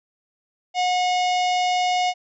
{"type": "harmonic tone with a mistuned harmonic", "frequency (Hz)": 725, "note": "F#5", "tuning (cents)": -35, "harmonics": [1, 3, 4, 5, 6, 7, 8, 9, 10], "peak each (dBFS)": [-19, -29, -30, -35, -39, -35, -42, -42, -43], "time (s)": [0.74, 2.14], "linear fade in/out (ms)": 50, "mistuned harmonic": 9, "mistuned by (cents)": -44, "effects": []}